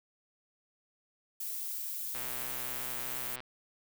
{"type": "noise", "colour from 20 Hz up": "violet", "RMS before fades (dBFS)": -38, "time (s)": [1.4, 3.36], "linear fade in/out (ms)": 5}
{"type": "click train", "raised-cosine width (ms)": 0.3, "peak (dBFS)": -27, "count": 159, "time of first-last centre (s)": [2.15, 3.404], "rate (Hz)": 126}
{"effects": []}